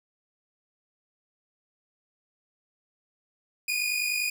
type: tone pair together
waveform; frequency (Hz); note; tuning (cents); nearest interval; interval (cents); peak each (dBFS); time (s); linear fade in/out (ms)
sawtooth; 2439 / 2489; D#7 / D#7; -35 / 0; unison; 35; -25 / -26; 3.68-4.3; 5
effects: none